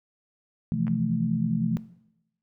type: chord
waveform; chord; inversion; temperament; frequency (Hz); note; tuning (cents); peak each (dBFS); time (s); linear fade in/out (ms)
sine; F major seventh; second; equal with one note detuned; 127.83 / 164.81 / 174.61 / 220; C3 / E3 / F3 / A3; -40 / 0 / 0 / 0; -32 / -29 / -29 / -28; 0.72-1.77; 0
type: clicks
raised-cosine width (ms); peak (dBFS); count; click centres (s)
0.5; -29 / -26; 2; 0.869 / 0.88
effects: noise-tail reverb RT60 0.8 s tail -17 dB re dry